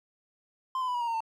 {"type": "tone with pitch steps", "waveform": "triangle", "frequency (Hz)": [1041, 1015.5, 990.6, 966.3, 942.5, 919.4, 896.9], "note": ["C6", "B5", "B5", "B5", "A#5", "A#5", "A5"], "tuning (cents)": [-9, 48, 5, -38, 19, -24, 33], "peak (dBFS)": -26, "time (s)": [0.75, 1.205], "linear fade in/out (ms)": 2, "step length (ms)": 65, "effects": []}